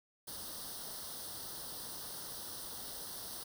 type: noise with comb filter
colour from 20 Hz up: white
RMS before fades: -45 dBFS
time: 0.27-3.44 s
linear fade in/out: 10 ms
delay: 0.21 ms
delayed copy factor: +0.85
effects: none